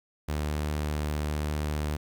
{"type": "tone", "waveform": "sawtooth", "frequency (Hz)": 75.1, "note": "D2", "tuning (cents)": 39, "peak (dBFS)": -24, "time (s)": [0.28, 1.97], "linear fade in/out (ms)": 10, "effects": ["11-bit"]}